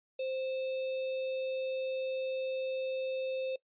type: tone with sample-and-hold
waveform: sine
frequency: 523.3 Hz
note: C5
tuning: in tune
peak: -32 dBFS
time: 0.19-3.56 s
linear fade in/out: 5 ms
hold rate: 3150 Hz
effects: noise-tail reverb RT60 0.1 s tail -21 dB re dry + resampled to 8000 Hz